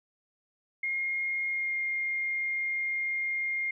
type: tone with pitch glide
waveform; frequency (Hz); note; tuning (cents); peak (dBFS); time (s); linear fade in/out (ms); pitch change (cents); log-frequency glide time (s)
sine; 2138 to 2123; C7 to C7; +37 to +25; -28; 0.83-3.71; 5; -12; 1.48-1.76
effects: none